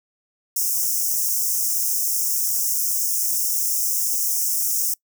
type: high-pass noise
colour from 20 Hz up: white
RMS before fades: -22 dBFS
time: 0.56-4.94 s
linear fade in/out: 5 ms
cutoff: 5300 Hz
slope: 96 dB/octave
effects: noise-tail reverb RT60 0.1 s tail -24 dB re dry